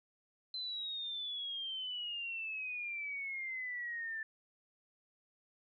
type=exponential sweep; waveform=sine; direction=down; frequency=4082 to 1760 Hz; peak=-38 dBFS; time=0.54-4.23 s; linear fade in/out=2 ms; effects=none